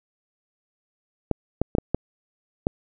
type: clicks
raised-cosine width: 2 ms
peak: -7 dBFS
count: 6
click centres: 1.313 / 1.616 / 1.751 / 1.784 / 1.946 / 2.669 s
effects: none